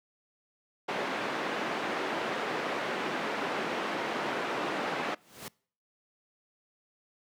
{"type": "band-pass noise", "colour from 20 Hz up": "pink", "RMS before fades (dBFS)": -33, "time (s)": [0.88, 5.15], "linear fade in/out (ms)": 10, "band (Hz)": [290, 2300], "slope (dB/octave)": 12}
{"type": "noise with exponential growth", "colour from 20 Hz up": "pink", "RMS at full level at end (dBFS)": -37, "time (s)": [5.11, 5.48], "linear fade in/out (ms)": 1, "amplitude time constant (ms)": 79}
{"effects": ["noise-tail reverb RT60 0.5 s tail -25 dB re dry", "high-pass 150 Hz 12 dB/octave"]}